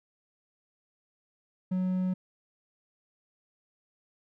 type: tone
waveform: triangle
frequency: 184.6 Hz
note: F#3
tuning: 4 cents flat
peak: -24 dBFS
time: 1.71-2.14 s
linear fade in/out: 10 ms
effects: none